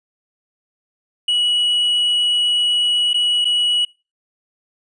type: tone with dropouts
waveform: triangle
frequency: 2927 Hz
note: F#7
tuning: 19 cents flat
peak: -13 dBFS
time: 1.28-3.85 s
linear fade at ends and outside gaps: 5 ms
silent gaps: 3.133-3.142 / 3.446-3.452 s
effects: noise-tail reverb RT60 0.3 s tail -24 dB re dry + resampled to 22050 Hz